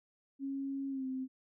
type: tone with pitch glide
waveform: sine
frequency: 273.6 to 260.9 Hz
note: C#4 to C4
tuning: -23 to -5 cents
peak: -35 dBFS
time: 0.39-1.28 s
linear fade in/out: 50 ms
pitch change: -82 cents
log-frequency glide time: 0.89-1.06 s
effects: none